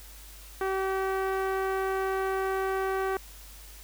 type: tone with low-pass filter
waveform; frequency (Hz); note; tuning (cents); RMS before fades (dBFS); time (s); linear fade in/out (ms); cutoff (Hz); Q
sawtooth; 383.4; G4; -38; -29; 0.61-3.17; 2; 1600; 1.4
effects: added 50 Hz sine -47 dBFS peak until 3.83 s + white hiss -50 dBFS RMS until 3.83 s